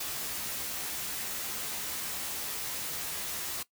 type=noise with comb filter; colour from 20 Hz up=white; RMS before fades=-36 dBFS; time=0-3.63 s; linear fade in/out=5 ms; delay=14 ms; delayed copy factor=+0.55; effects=noise-tail reverb RT60 0.1 s tail -18 dB re dry